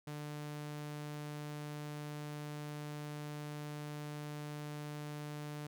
sawtooth tone, 148.6 Hz, D3, 21 cents sharp, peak -38 dBFS, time 0.07-5.67 s, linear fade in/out 5 ms, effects none

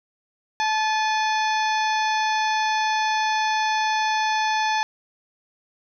harmonic tone with a mistuned harmonic, 867 Hz, A5, 26 cents flat, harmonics 1 / 2 / 3 / 4 / 5 / 6 / 7, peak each -21 / -27 / -31 / -33 / -35 / -37 / -38 dBFS, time 0.6-4.83 s, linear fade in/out 0 ms, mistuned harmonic 3, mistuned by -88 cents, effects none

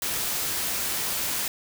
white noise, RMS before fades -28 dBFS, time 0.02-1.48 s, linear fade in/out 2 ms, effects none

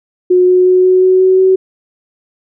sine tone with pitch steps, 363 / 365.3 / 367.6 / 370 / 372.3 / 374.7 / 377.1 Hz, F#4 / F#4 / F#4 / F#4 / F#4 / F#4 / F#4, -33 / -22 / -11 / 0 / +11 / +22 / +33 cents, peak -5 dBFS, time 0.3-1.56 s, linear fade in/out 10 ms, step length 180 ms, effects none

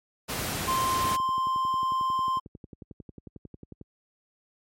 pink noise, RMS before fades -31 dBFS, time 0.28-1.17 s, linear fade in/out 20 ms
triangle tone, 1046.5 Hz, C6, in tune, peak -22 dBFS, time 0.67-2.4 s, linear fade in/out 20 ms
click train, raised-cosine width 3 ms, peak -29 dBFS, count 30, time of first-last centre 1.2-3.813 s, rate 11.1 Hz
effects high-pass 60 Hz 12 dB/octave + MP3 64 kbps

